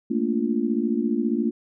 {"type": "chord", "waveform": "sine", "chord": "Bb major seventh", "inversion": "third", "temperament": "just", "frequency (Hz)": [218.5, 233.1, 291.4, 349.6], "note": ["A3", "Bb3", "D4", "F4"], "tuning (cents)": [-12, 0, -13, 2], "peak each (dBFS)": [-27, -24, -27, -28], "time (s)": [0.1, 1.51], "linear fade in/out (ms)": 10, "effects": []}